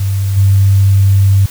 sine tone with level steps, 98 Hz, G2, in tune, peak -11 / -5 dBFS, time 0-1.46 s, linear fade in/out 5 ms, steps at 0.36 s, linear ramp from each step 20 ms, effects white hiss -32 dBFS RMS until 1.5 s

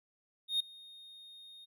triangle tone with ADSR envelope, 3701 Hz, A#7, 13 cents flat, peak -25 dBFS, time 0.48-1.66 s, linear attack 120 ms, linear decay 6 ms, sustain -24 dB, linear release 23 ms, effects none

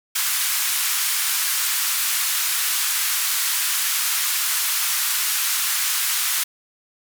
white band-pass noise, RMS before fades -22 dBFS, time 0.15-6.44 s, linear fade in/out 10 ms, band 1100 to 16000 Hz, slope 24 dB/octave, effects none

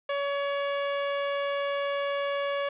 sawtooth tone, 564 Hz, C#5, 30 cents sharp, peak -23 dBFS, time 0.09-2.69 s, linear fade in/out 5 ms, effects resampled to 8000 Hz + 9-bit

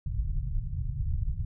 pink low-pass noise, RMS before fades -30 dBFS, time 0.06-1.45 s, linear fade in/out 5 ms, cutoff 140 Hz, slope 48 dB/octave, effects none

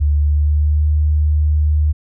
sine tone with pitch glide, 73.42 to 75.57 Hz, D2 to D#2, 0 to -50 cents, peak -11 dBFS, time 0-1.93 s, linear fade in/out 20 ms, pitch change +50 cents, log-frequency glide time 0.16-0.86 s, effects none

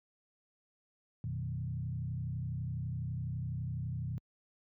sine tone with frequency modulation, 122.1 Hz, B2, 19 cents flat, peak -34 dBFS, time 1.24-4.18 s, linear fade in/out 0 ms, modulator 32 Hz, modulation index 1.2, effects high-pass 60 Hz 12 dB/octave

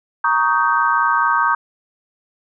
sine chord, Eb dominant seventh, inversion second, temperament just, 933.4 / 1120.1 / 1244.5 / 1555.6 Hz, Bb5 / Db6 / Eb6 / G6, +2 / +18 / 0 / -14 cents, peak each -19 dBFS, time 0.24-1.55 s, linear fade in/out 5 ms, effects none

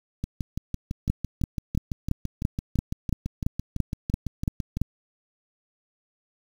two click trains, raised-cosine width 5 ms, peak -16 / -10 dBFS, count 28 / 12, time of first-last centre 0.24-4.77 / 1.1-4.816 s, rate 5.96 / 2.96 Hz, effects 7-bit

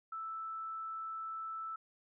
sine tone, 1318.5 Hz, E6, in tune, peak -39 dBFS, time 0.12-1.76 s, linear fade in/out 5 ms, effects none

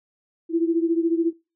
sine beating tone pair, 329.6 / 343.6 Hz, E4 / F4, 0 / -28 cents, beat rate 14 Hz, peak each -20 / -24 dBFS, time 0.49-1.33 s, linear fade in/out 50 ms, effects noise-tail reverb RT60 0.3 s tail -22 dB re dry

